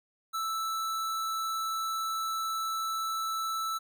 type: tone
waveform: square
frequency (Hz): 1318.5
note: E6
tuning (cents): 0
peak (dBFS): -31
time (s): 0.33-3.79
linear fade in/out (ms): 20
effects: none